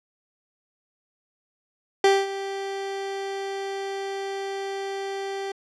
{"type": "tone with ADSR envelope", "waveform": "30% pulse", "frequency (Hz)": 392, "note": "G4", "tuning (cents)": 0, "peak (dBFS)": -11, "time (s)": [2.04, 5.52], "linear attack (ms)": 3, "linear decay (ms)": 220, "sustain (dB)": -15, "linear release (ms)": 6, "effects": ["low-pass 6000 Hz 12 dB/octave"]}